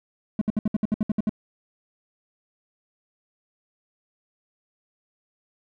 triangle tone bursts, 213 Hz, G#3, 44 cents sharp, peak -17 dBFS, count 11, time 0.39-1.294 s, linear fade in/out 2 ms, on 24 ms, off 64 ms, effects none

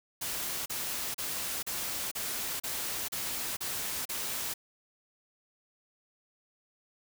white noise bursts, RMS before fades -35 dBFS, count 9, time 0.21-4.54 s, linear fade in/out 10 ms, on 450 ms, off 35 ms, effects none

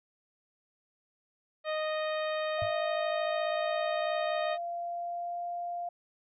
harmonic tone, 620 Hz, D#5, 6 cents flat, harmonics 1 / 2 / 3 / 4 / 5 / 6 / 7, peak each -31 / -38 / -40 / -44 / -47 / -46 / -52 dBFS, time 1.64-4.58 s, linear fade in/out 50 ms
sine tone with pitch glide, 673 to 697.9 Hz, E5 to F5, +36 to -1 cents, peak -33 dBFS, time 2.58-5.89 s, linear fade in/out 5 ms, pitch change +63 cents, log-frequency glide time 3.13-5.42 s
sine tone with exponential decay, 103 Hz, G#2, 14 cents flat, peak -31 dBFS, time 2.62-2.74 s, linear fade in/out 0 ms, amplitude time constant 24 ms
effects none

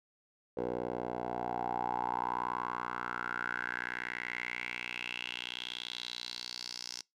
10% pulse tone with band-pass filter sweep, 60.6 Hz, B1, 32 cents flat, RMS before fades -38 dBFS, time 0.57-7.02 s, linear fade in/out 5 ms, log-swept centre 510 to 5400 Hz, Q 5.4, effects noise-tail reverb RT60 0.2 s tail -25 dB re dry

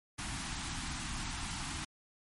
pink band-stop noise, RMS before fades -39 dBFS, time 0.18-1.85 s, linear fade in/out 10 ms, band 320 to 740 Hz, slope 48 dB/octave, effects MP3 48 kbps

